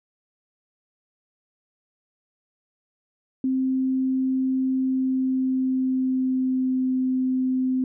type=tone with pitch glide; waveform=sine; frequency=261.6 to 258 Hz; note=C4 to C4; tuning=0 to -24 cents; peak=-20 dBFS; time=3.44-7.84 s; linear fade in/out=2 ms; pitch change=-24 cents; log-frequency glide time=4.74-6.9 s; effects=none